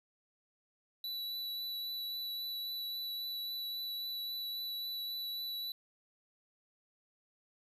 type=tone with vibrato; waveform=square; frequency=3951 Hz; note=B7; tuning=in tune; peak=-38 dBFS; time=1.04-5.72 s; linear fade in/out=2 ms; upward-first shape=triangle; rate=3.7 Hz; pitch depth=12 cents each way; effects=none